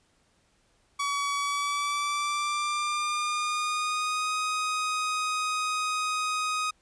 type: tone with pitch glide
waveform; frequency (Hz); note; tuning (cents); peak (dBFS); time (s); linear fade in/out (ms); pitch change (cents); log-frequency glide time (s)
sawtooth; 1135 to 1252.1; C#6 to D#6; +41 to +11; -23; 0.99-6.71; 10; +170; 1.36-4.34
effects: pink hiss -67 dBFS RMS until 6.81 s + resampled to 22050 Hz